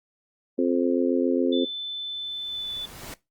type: harmonic tone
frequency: 87.31 Hz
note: F2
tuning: in tune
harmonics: 3 / 4 / 5 / 6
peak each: -23 / -25 / -27 / -29 dBFS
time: 0.58-1.65 s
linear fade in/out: 10 ms
type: tone with pitch glide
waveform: sine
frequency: 3520 to 3488 Hz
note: A7 to A7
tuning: 0 to -16 cents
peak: -29 dBFS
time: 1.52-2.86 s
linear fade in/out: 10 ms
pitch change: -16 cents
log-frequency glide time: 2.48-2.72 s
type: noise with exponential growth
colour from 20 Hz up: pink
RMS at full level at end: -37 dBFS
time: 1.76-3.14 s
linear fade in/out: 1 ms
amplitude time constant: 300 ms
effects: noise-tail reverb RT60 0.2 s tail -19 dB re dry + Opus 32 kbps